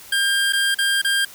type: tone with dropouts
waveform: 25% pulse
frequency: 1600 Hz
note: G6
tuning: 35 cents sharp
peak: -13 dBFS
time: 0.12-1.25 s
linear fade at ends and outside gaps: 5 ms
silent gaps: 0.525-0.532 / 0.746-0.786 / 1.017-1.046 s
effects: white hiss -42 dBFS RMS until 1.34 s